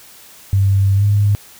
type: tone with pitch glide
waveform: sine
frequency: 98 to 102.34 Hz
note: G2 to G#2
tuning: 0 to -25 cents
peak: -10 dBFS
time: 0.53-1.35 s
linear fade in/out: 0 ms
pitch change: +75 cents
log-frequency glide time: 0.96-1.04 s
effects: white hiss -42 dBFS RMS until 1.59 s